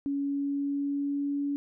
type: tone with pitch glide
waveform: sine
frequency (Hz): 280.6 to 284.2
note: C#4 to C#4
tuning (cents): +21 to +43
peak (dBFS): -27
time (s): 0.06-1.56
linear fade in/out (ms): 0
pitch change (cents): +22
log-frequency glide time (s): 0.16-1.4
effects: none